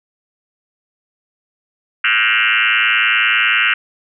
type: tone with frequency modulation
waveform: sine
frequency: 2128 Hz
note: C7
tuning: 29 cents sharp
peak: -11 dBFS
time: 2.04-3.74 s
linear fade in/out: 5 ms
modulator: 110 Hz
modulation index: 7
effects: none